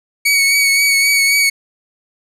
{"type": "tone with vibrato", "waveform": "sawtooth", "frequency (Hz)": 2238, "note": "C#7", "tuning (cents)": 16, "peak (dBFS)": -7, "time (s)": [0.25, 1.5], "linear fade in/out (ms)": 10, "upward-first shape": "triangle", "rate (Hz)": 3.8, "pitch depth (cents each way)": 32, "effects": ["resampled to 32000 Hz", "8-bit"]}